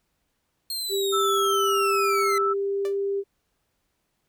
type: linear sweep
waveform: sawtooth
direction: down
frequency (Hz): 4242 to 2009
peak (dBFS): -25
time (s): 0.7-2.38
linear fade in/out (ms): 2
type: tone with pitch glide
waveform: sine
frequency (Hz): 394.4 to 397.1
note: G4 to G4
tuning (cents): +11 to +22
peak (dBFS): -23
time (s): 0.89-3.24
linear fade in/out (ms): 50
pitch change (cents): +11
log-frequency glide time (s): 1.14-2.14
type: tone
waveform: sine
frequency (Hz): 1318.5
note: E6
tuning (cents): 0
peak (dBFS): -22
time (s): 1.12-2.54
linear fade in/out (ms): 20
type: tone with exponential decay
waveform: sawtooth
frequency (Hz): 587.3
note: D5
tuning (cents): 0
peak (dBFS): -29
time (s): 2.85-2.97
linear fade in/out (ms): 1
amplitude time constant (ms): 26
effects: pink hiss -74 dBFS RMS until 4.28 s